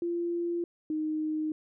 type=tone pair in turn; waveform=sine; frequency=343.9 / 309.8 Hz; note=F4 / D#4; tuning=-27 / -7 cents; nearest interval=major second; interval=180 cents; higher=first; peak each=-28 dBFS; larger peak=neither; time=0.02-0.64 / 0.9-1.52 s; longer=neither; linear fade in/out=2 ms; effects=none